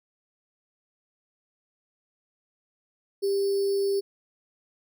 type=tone with sample-and-hold; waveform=sine; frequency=396.1 Hz; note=G4; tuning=18 cents sharp; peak=-22 dBFS; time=3.22-4.01 s; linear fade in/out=20 ms; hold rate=4900 Hz; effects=none